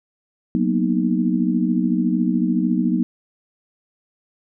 sine chord, B major seventh, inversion second, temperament equal, 185 / 233.1 / 246.9 / 311.1 Hz, F#3 / A#3 / B3 / D#4, 0 / 0 / 0 / 0 cents, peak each -21 / -22 / -22 / -23 dBFS, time 0.55-3.03 s, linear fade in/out 0 ms, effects none

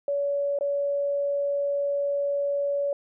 sine tone with dropouts, 567 Hz, C#5, 39 cents sharp, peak -23 dBFS, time 0.08-2.93 s, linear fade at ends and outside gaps 2 ms, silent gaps 0.588-0.609 s, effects none

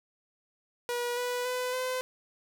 sawtooth tone with pitch steps, 483.1 / 492.1 / 501.3 / 510.6 Hz, B4 / B4 / B4 / C5, -38 / -6 / +26 / -42 cents, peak -26 dBFS, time 0.89-2.01 s, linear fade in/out 0 ms, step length 280 ms, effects none

